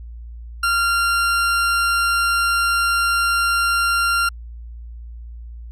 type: tone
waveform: 40% pulse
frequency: 1385 Hz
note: F6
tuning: 15 cents flat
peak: -15 dBFS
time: 0.63-4.29 s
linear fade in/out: 5 ms
effects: added 58 Hz sine -32 dBFS peak until 5.71 s + low-pass 12000 Hz 12 dB/octave